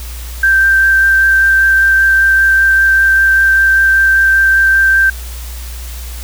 sine tone with vibrato, 1568 Hz, G6, in tune, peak -6 dBFS, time 0.43-5.1 s, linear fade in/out 5 ms, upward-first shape triangle, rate 5.1 Hz, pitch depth 10 cents each way, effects added 60 Hz sine -23 dBFS peak until 6.23 s + white hiss -32 dBFS RMS until 6.23 s

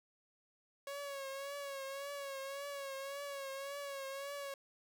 sawtooth tone with vibrato, 554.4 Hz, C#5, in tune, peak -38 dBFS, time 0.87-4.54 s, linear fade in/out 2 ms, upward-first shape triangle, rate 1.8 Hz, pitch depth 57 cents each way, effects none

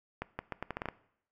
accelerating click train, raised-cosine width 0.5 ms, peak -20 dBFS, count 9, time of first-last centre 0.22-0.887 s, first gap 170 ms, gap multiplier 0.78, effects noise-tail reverb RT60 0.7 s tail -19 dB re dry

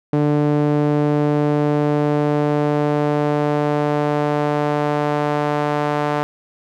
sawtooth tone with band-pass filter sweep, 147.8 Hz, D3, 11 cents sharp, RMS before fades -18 dBFS, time 0.13-6.23 s, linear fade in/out 0 ms, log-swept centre 340 to 820 Hz, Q 1, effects none

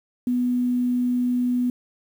sine tone with quantisation, 246.9 Hz, B3, in tune, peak -19 dBFS, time 0.27-1.7 s, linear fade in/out 2 ms, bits 8, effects none

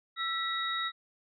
sine tone cluster, 1332 / 1948 / 3798 Hz, E6 / B6 / A#7, +18 / -24 / +32 cents, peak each -34 / -36 / -34 dBFS, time 0.16-0.92 s, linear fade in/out 50 ms, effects none

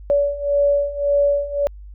sine beating tone pair, 570 / 571.8 Hz, C#5 / D5, +48 / -46 cents, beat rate 1.8 Hz, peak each -20 / -17 dBFS, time 0.1-1.67 s, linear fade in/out 0 ms, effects added 50 Hz sine -35 dBFS peak until 1.94 s

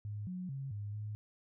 sine tone with pitch steps, 104.1 / 182.4 / 136.1 / 102.9 / 105.6 Hz, G#2 / F#3 / C#3 / G#2 / G#2, +5 / -24 / -31 / -16 / +29 cents, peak -38 dBFS, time 0.05-1.15 s, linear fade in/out 0 ms, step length 220 ms, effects none

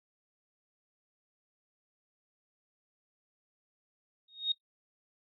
sine tone with exponential growth, 3729 Hz, A#7, in tune, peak -23 dBFS, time 4.28-4.52 s, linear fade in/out 5 ms, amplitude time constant 51 ms, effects noise-tail reverb RT60 0.1 s tail -21 dB re dry

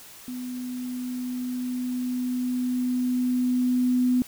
sine tone with level ramp, 250 Hz, B3, 21 cents sharp, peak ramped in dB -31 to -18 dBFS, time 0.28-4.22 s, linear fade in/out 0 ms, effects white hiss -46 dBFS RMS until 4.27 s

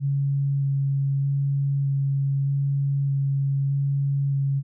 sine tone with vibrato, 138.8 Hz, C#3, 3 cents sharp, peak -20 dBFS, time 0-4.63 s, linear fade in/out 50 ms, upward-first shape square, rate 0.81 Hz, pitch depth 8 cents each way, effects none

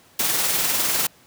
white noise with tremolo, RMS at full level -20 dBFS, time 0.19-1.07 s, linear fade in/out 5 ms, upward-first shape sine, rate 20 Hz, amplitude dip 35%, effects pink hiss -53 dBFS RMS until 1.26 s + high-pass 100 Hz 12 dB/octave

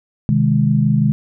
sine chord, Ab major, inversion first, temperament just, 129.78 / 155.74 / 207.7 Hz, C3 / Eb3 / Ab3, -14 / +2 / 0 cents, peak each -16 dBFS, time 0.29-1.12 s, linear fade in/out 0 ms, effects none

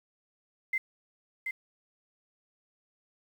sine tone with echo, 2075 Hz, C7, 15 cents flat, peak -26 dBFS, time 0.73-0.78 s, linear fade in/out 5 ms, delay 730 ms, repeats 1, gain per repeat -5 dB, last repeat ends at 1.51 s, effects 9-bit

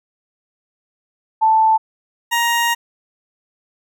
sine / 20% pulse tone pair in turn, 881 / 939.8 Hz, A5 / A#5, +2 / +14 cents, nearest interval minor second, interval 112 cents, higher second, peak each -10 dBFS, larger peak neither, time 1.41-1.78 / 2.31-2.75 s, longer second, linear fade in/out 20 ms, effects none

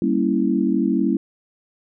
sine chord, G diminished seventh, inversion none, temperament equal, 196 / 233.1 / 277.2 / 329.6 Hz, G3 / Bb3 / Db4 / Fb4, 0 / 0 / 0 / 0 cents, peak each -22 dBFS, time 0.02-1.17 s, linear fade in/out 2 ms, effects none

